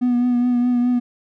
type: tone with vibrato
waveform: triangle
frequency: 244.8 Hz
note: B3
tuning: 15 cents flat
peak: -12 dBFS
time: 0.01-1 s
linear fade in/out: 20 ms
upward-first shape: triangle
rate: 4.8 Hz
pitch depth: 31 cents each way
effects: tanh soft clip ceiling -9 dBFS